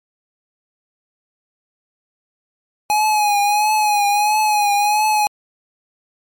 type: tone with vibrato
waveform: square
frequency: 836 Hz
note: G#5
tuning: 11 cents sharp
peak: -14 dBFS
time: 2.9-5.27 s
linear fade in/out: 0 ms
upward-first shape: triangle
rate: 1.5 Hz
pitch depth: 56 cents each way
effects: MP3 96 kbps